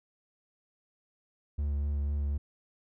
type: tone with vibrato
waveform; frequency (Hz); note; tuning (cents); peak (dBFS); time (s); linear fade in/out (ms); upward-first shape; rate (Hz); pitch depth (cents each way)
triangle; 72.1; D2; -31; -26; 1.58-2.38; 10; sine; 4; 19
effects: none